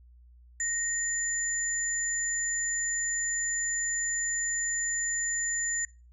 sine tone pair together, 1864.7 / 7040 Hz, A#6 / A8, 0 / 0 cents, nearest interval octave + major seventh, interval 2300 cents, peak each -33 / -29 dBFS, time 0.6-5.85 s, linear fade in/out 2 ms, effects noise-tail reverb RT60 0.3 s tail -21 dB re dry + added 60 Hz sine -52 dBFS peak until 6.12 s

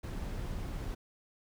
brown noise, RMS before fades -38 dBFS, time 0.03-0.95 s, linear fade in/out 10 ms, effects none

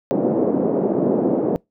white band-pass noise, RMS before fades -19 dBFS, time 0.11-1.56 s, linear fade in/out 0 ms, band 180 to 510 Hz, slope 24 dB/octave, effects noise-tail reverb RT60 0.2 s tail -26 dB re dry

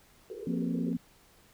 white band-pass noise, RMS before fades -43 dBFS, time 0.3-0.93 s, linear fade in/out 0 ms, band 350 to 490 Hz, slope 96 dB/octave
sine chord, F suspended fourth, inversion none, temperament just, 174.61 / 232.8 / 261.9 Hz, F3 / Bb3 / C4, 0 / -2 / +2 cents, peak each -33 dBFS, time 0.47-0.97 s, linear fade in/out 2 ms
effects pink hiss -61 dBFS RMS until 1.53 s

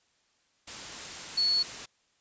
sine tone in noise, 4400 Hz, C#8, 14 cents flat, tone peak -23 dBFS, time 1.37-1.63 s, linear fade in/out 10 ms, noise white, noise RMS -40 dBFS, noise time 0.67-1.86 s, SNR +14 dB, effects white hiss -70 dBFS RMS until 2.2 s + resampled to 16000 Hz

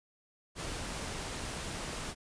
pink noise, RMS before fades -39 dBFS, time 0.55-2.15 s, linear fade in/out 50 ms, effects resampled to 22050 Hz

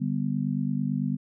sine chord, G major, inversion second, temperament just, 147 / 196 / 245 Hz, D3 / G3 / B3, +2 / 0 / -14 cents, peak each -29 dBFS, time 0-1.17 s, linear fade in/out 20 ms, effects none

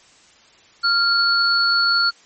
sine tone pair together, 1391 / 4416 Hz, F6 / C#8, -7 / -7 cents, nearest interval octave + minor sixth, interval 2000 cents, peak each -17 dBFS, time 0.83-2.11 s, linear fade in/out 20 ms, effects white hiss -51 dBFS RMS until 2.25 s + MP3 32 kbps

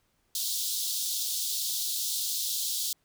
pink high-pass noise, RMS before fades -31 dBFS, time 0.35-2.93 s, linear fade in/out 2 ms, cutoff 3500 Hz, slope 48 dB/octave, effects pink hiss -72 dBFS RMS until 3.04 s

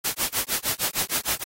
white noise with tremolo, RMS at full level -23 dBFS, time 0.04-1.44 s, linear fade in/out 10 ms, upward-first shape sine, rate 6.5 Hz, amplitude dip 100%, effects AAC 48 kbps

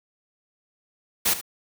white noise with echo, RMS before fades -21 dBFS, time 1.25-1.34 s, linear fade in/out 10 ms, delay 73 ms, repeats 1, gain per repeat -13 dB, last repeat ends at 1.413 s, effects none

